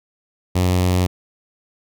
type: tone with notch filter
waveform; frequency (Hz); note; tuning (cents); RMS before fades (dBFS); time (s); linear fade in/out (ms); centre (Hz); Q
sawtooth; 90.8; F#2; -32; -17; 0.55-1.07; 10; 1500; 1.9
effects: none